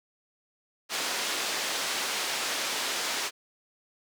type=band-pass noise; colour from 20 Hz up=white; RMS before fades=-31 dBFS; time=0.89-3.31 s; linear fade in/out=50 ms; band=320 to 5500 Hz; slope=12 dB/octave; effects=none